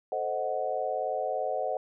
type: chord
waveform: sine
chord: A diminished seventh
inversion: none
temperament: equal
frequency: 440 / 523.3 / 622.3 / 740 Hz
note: A4 / C5 / Eb5 / Gb5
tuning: 0 / 0 / 0 / 0 cents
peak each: -37 / -33 / -33 / -32 dBFS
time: 0.12-1.77 s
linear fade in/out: 2 ms
effects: none